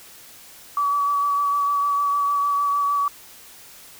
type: tone with vibrato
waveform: sine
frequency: 1143 Hz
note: D6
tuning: 47 cents flat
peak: -18 dBFS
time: 0.77-3.08 s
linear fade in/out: 2 ms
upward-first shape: sine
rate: 6.6 Hz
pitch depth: 17 cents each way
effects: white hiss -45 dBFS RMS until 3.99 s